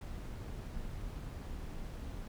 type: noise with amplitude modulation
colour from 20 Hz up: brown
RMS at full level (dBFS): -41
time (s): 0.01-2.28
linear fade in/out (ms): 5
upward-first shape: sine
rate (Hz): 201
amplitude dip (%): 35
effects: none